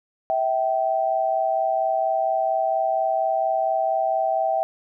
sine tone pair together, 649.7 / 774 Hz, E5 / G5, -25 / -22 cents, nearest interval minor third, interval 303 cents, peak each -22 dBFS, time 0.3-4.63 s, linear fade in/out 0 ms, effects none

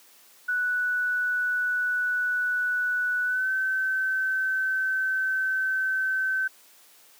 sine tone with pitch glide, 1480 to 1535.7 Hz, F#6 to G6, 0 to -36 cents, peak -23 dBFS, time 0.48-6.48 s, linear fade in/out 10 ms, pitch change +64 cents, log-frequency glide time 3.24-3.5 s, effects white hiss -55 dBFS RMS until 7.19 s + high-pass 300 Hz 12 dB/octave

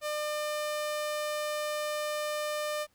sawtooth tone, 600 Hz, D5, 37 cents sharp, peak -27 dBFS, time 0.01-2.87 s, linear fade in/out 50 ms, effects pink hiss -70 dBFS RMS until 2.94 s

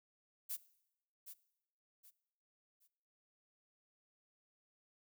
violet noise with echo, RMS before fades -41 dBFS, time 0.49-0.57 s, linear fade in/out 20 ms, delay 770 ms, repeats 3, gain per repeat -10 dB, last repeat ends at 2.88 s, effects noise-tail reverb RT60 0.8 s tail -19 dB re dry

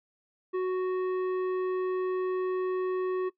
sine tone with tanh clipping, 370 Hz, F#4, in tune, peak -28 dBFS, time 0.53-3.3 s, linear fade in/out 20 ms, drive 10 dB, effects noise-tail reverb RT60 0.1 s tail -19 dB re dry

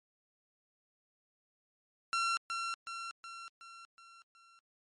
sawtooth tone with echo, 1361 Hz, F6, 45 cents flat, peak -26 dBFS, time 2.13-2.37 s, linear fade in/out 0 ms, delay 370 ms, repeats 6, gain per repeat -5 dB, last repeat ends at 4.59 s, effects low-pass 7000 Hz 12 dB/octave + MP3 48 kbps

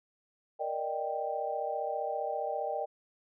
sine chord, Eb major seventh, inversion second, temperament equal, 466.2 / 587.3 / 622.3 / 784 Hz, Bb4 / D5 / Eb5 / G5, 0 / 0 / 0 / 0 cents, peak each -39 / -37 / -37 / -35 dBFS, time 0.59-2.86 s, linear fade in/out 20 ms, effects none

